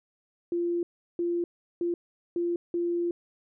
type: tone bursts at uneven times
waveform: sine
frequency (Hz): 345.4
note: F4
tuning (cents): -19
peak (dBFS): -25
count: 5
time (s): 0.52-0.83 / 1.19-1.44 / 1.81-1.94 / 2.36-2.56 / 2.74-3.11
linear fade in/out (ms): 2
effects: none